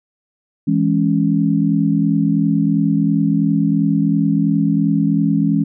sine chord, C# minor, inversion first, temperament equal, 164.81 / 207.7 / 277.2 Hz, E3 / G#3 / C#4, 0 / 0 / 0 cents, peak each -17 dBFS, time 0.67-5.64 s, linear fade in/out 10 ms, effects none

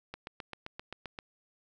click train, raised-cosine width 0.3 ms, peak -24 dBFS, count 9, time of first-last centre 0.14-1.188 s, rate 7.63 Hz, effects none

